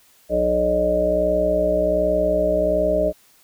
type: harmonic tone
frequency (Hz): 61.3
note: B1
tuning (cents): -12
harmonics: 1 / 3 / 5 / 7 / 9 / 10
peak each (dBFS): -28 / -29 / -28 / -26 / -25 / -18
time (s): 0.29-3.13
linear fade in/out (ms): 50
effects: white hiss -55 dBFS RMS until 3.43 s